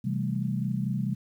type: chord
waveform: sine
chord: A minor seventh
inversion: first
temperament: equal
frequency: 130.81 / 164.81 / 196 / 220 Hz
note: C3 / E3 / G3 / A3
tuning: 0 / 0 / 0 / 0 cents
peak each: -30 / -34 / -30 / -35 dBFS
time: 0.04-1.15 s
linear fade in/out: 10 ms
effects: 10-bit